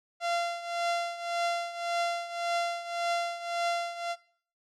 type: tone with tremolo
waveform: sawtooth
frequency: 688 Hz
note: F5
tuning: 26 cents flat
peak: -22 dBFS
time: 0.2-4.16 s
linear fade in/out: 50 ms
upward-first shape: triangle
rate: 1.8 Hz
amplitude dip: 80%
effects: noise-tail reverb RT60 0.5 s tail -19 dB re dry + low-pass 6000 Hz 12 dB/octave